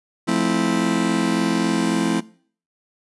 40% pulse chord, F major seventh, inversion none, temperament just, 174.61 / 218.3 / 261.9 / 327.4 Hz, F3 / A3 / C4 / E4, 0 / -13 / +2 / -12 cents, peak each -24 / -22 / -23 / -22 dBFS, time 0.27-2.21 s, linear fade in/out 20 ms, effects noise-tail reverb RT60 0.5 s tail -21 dB re dry + resampled to 24000 Hz

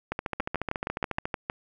two click trains, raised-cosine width 0.5 ms, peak -13 / -14 dBFS, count 8 / 17, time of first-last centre 0.4-1.499 / 0.12-1.255 s, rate 6.37 / 14.1 Hz, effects none

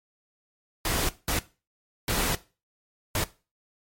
pink noise bursts at uneven times, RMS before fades -26 dBFS, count 4, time 0.85-1.09 / 1.28-1.39 / 2.08-2.35 / 3.15-3.24 s, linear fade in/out 2 ms, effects noise-tail reverb RT60 0.3 s tail -17 dB re dry + MP3 64 kbps

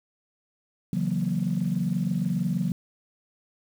sine chord, F# dominant seventh, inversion second, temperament equal, 138.59 / 164.81 / 185 / 233.1 Hz, C#3 / E3 / F#3 / A#3, 0 / 0 / 0 / 0 cents, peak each -31 / -28 / -26 / -31 dBFS, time 0.93-2.72 s, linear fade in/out 2 ms, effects tanh soft clip ceiling -15 dBFS + 8-bit

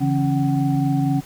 sine tone cluster, 141.7 / 165.9 / 274.4 / 753 Hz, C#3 / E3 / C#4 / F#5, +38 / +11 / -17 / +30 cents, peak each -20 / -25 / -20 / -29 dBFS, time 0-1.21 s, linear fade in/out 20 ms, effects pink hiss -44 dBFS RMS until 1.25 s

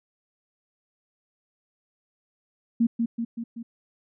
sine tone with echo, 231.8 Hz, A#3, 10 cents flat, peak -17 dBFS, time 2.8-2.87 s, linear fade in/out 10 ms, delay 190 ms, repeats 4, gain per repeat -4 dB, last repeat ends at 3.63 s, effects none

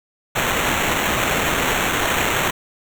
white noise with sample-and-hold, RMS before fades -20 dBFS, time 0.35-2.51 s, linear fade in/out 10 ms, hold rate 4900 Hz, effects none

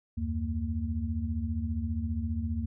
sine tone cluster, 77.1 / 92 / 228.8 Hz, D#2 / F#2 / A#3, -15 / -9 / -32 cents, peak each -32 / -34 / -34 dBFS, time 0.17-2.66 s, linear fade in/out 10 ms, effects none

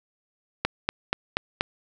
click train, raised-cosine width 0.3 ms, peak -6 dBFS, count 5, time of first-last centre 0.65-1.609 s, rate 4.17 Hz, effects none

